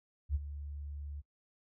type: tone with ADSR envelope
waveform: sine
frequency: 72.3 Hz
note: D2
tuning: 27 cents flat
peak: -27 dBFS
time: 0.29-1.22 s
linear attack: 59 ms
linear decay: 30 ms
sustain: -13 dB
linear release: 29 ms
effects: noise-tail reverb RT60 0.1 s tail -23 dB re dry